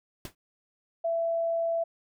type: noise with exponential decay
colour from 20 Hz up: pink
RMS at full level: -36 dBFS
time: 0.25-0.35 s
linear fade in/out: 2 ms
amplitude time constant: 20 ms
type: tone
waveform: sine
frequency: 667 Hz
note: E5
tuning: 20 cents sharp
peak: -25 dBFS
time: 1.04-1.84 s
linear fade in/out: 10 ms
effects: none